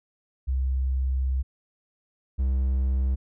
sine / triangle tone pair in turn, 65.41 / 65.41 Hz, C2 / C2, 0 / 0 cents, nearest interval unison, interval 0 cents, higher neither, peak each -22 / -19 dBFS, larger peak second, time 0.47-1.43 / 2.38-3.16 s, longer first, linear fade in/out 20 ms, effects none

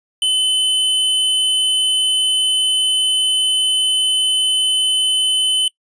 square tone, 3035 Hz, F#7, 43 cents sharp, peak -14 dBFS, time 0.22-5.68 s, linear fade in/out 2 ms, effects noise-tail reverb RT60 0.1 s tail -22 dB re dry + resampled to 22050 Hz

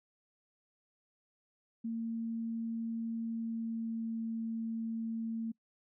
sine tone with pitch glide, 228 to 226.2 Hz, A#3 to A3, -38 to +48 cents, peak -34 dBFS, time 1.84-5.52 s, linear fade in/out 10 ms, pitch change -14 cents, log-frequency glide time 3.25-4.21 s, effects noise-tail reverb RT60 0.1 s tail -25 dB re dry

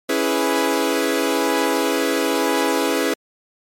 sawtooth chord, C# minor seventh, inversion none, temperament equal, 277.2 / 329.6 / 415.3 / 493.9 Hz, C#4 / E4 / G#4 / B4, 0 / 0 / 0 / 0 cents, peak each -19 dBFS, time 0.09-3.14 s, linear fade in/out 5 ms, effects MP3 64 kbps

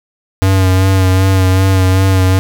square tone with vibrato, 94.5 Hz, F#2, 37 cents sharp, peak -8 dBFS, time 0.42-2.39 s, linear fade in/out 0 ms, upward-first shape sine, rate 2.6 Hz, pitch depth 29 cents each way, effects none

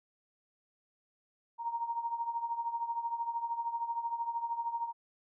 sine tone with tremolo, 932.3 Hz, A#5, in tune, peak -29 dBFS, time 1.58-4.93 s, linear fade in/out 50 ms, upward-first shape triangle, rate 13 Hz, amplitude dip 80%, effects none

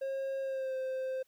triangle tone with pitch glide, 539 to 522.4 Hz, C#5 to C5, -49 to -3 cents, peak -31 dBFS, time 0.01-1.23 s, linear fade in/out 10 ms, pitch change -54 cents, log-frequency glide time 0.41-0.76 s, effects white hiss -73 dBFS RMS until 1.27 s

